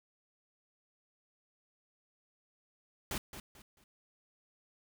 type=noise with echo; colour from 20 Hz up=pink; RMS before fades=-37 dBFS; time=3.11-3.18 s; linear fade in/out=2 ms; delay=220 ms; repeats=3; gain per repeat=-10 dB; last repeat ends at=3.84 s; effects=none